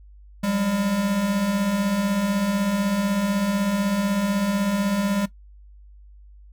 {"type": "beating tone pair", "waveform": "square", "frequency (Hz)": [185, 201], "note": ["F#3", "G3"], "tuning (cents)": [0, 44], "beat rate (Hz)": 16, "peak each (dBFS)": [-29, -22], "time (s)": [0.43, 5.26], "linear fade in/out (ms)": 10, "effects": ["noise-tail reverb RT60 0.1 s tail -17 dB re dry", "added 50 Hz sine -44 dBFS peak until 6.52 s"]}